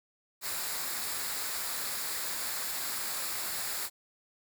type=noise with comb filter; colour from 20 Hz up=white; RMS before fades=-35 dBFS; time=0.41-3.9 s; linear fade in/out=50 ms; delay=0.33 ms; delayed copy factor=-0.5; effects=none